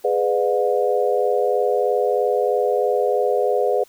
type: chord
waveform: sine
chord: G# diminished seventh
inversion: none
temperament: just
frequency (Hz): 415.3 / 498.4 / 598 / 717.6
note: G#4 / B4 / D5 / F5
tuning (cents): 0 / +16 / +31 / +47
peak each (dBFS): -21 / -20 / -24 / -24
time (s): 0.04-3.84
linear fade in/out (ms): 10
effects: white hiss -53 dBFS RMS until 3.88 s